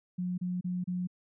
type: tone bursts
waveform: sine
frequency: 180 Hz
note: F#3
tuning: 47 cents flat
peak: -30 dBFS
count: 4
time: 0.18-1.073 s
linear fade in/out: 10 ms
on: 200 ms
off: 31 ms
effects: none